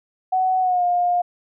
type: tone with pitch glide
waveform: sine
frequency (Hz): 747 to 709.2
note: F#5 to F5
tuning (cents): +16 to +26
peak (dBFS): -16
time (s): 0.32-1.22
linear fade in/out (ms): 10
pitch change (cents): -90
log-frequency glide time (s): 0.6-0.84
effects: none